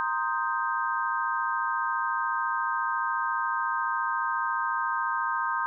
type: chord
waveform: sine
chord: C minor seventh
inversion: third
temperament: equal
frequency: 932.3 / 1046.5 / 1244.5 / 1568 Hz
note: Bb5 / C6 / Eb6 / G6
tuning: 0 / 0 / 0 / 0 cents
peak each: -31 dBFS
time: 0-5.66 s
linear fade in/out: 0 ms
effects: none